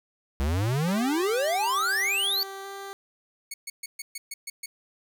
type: exponential sweep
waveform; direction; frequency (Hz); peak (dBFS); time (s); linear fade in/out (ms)
square; up; 65 to 4646; -24; 0.4-2.43; 0
type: tone with vibrato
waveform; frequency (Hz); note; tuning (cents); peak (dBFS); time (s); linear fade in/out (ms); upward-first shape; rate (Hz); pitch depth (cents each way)
15% pulse; 392; G4; 0; -30; 0.88-2.93; 0; square; 1.7; 9
type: tone bursts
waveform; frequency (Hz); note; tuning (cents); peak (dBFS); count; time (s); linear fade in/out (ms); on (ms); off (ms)
10% pulse; 2217; C#7; 0; -24; 8; 3.51-4.66; 5; 30; 130
effects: none